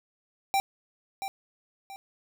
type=tone with echo; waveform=square; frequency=784 Hz; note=G5; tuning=in tune; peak=-23 dBFS; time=0.54-0.6 s; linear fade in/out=0 ms; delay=680 ms; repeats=2; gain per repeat=-9 dB; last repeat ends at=1.96 s; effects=none